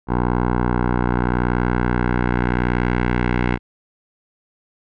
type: tone with low-pass filter sweep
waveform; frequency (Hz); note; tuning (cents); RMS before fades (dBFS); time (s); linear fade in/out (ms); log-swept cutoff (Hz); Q
10% pulse; 60.8; B1; -26; -19; 0.07-3.59; 50; 1100 to 2100; 1.9
effects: none